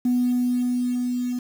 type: tone with level ramp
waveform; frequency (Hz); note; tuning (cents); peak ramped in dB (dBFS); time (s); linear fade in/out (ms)
sine; 246.9; B3; 0; -16 to -23; 0.05-1.39; 5
effects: tanh soft clip ceiling -14 dBFS + 7-bit